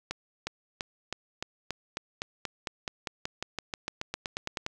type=accelerating click train; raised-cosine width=0.2 ms; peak=-15 dBFS; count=24; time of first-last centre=0.11-4.664 s; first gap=360 ms; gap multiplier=0.94; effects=none